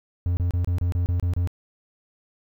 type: tone bursts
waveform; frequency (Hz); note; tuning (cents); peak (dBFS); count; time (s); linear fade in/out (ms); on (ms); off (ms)
triangle; 88; F2; +14; -18; 9; 0.26-1.474; 0; 110; 28
effects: 10-bit